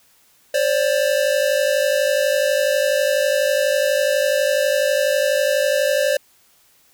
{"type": "tone pair together", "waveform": "square", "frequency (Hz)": [532, 584.1], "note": ["C5", "D5"], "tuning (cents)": [29, -10], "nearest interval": "major second", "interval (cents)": 161, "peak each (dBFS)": [-20, -19], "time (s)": [0.54, 6.17], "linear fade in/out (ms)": 5, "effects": ["white hiss -56 dBFS RMS until 6.93 s"]}